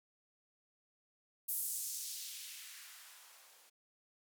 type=noise with band-pass filter sweep; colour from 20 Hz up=violet; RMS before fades=-45 dBFS; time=1.48-3.7 s; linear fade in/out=10 ms; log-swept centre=12000 to 440 Hz; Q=1.2; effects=none